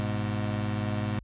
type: tone pair together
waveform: 25% pulse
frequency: 103.83 / 124.14 Hz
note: G#2 / B2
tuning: 0 / +9 cents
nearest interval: minor third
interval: 309 cents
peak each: -25 / -30 dBFS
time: 0-1.19 s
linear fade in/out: 0 ms
effects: added 50 Hz sine -48 dBFS peak until 1.23 s + resampled to 8000 Hz